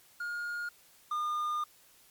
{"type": "tone pair in turn", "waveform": "triangle", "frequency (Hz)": [1425, 1213.3], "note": ["F6", "D#6"], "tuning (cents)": [34, -44], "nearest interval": "minor third", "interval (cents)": 278, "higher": "first", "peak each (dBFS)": [-32, -28], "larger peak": "second", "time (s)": [[0.2, 0.69], [1.11, 1.64]], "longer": "second", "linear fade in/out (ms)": 5, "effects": ["white hiss -61 dBFS RMS until 2.1 s", "MP3 96 kbps"]}